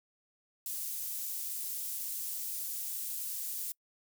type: high-pass noise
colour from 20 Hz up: pink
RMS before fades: -38 dBFS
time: 0.66-3.72 s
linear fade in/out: 2 ms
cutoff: 11000 Hz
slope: 12 dB/octave
effects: noise-tail reverb RT60 0.1 s tail -26 dB re dry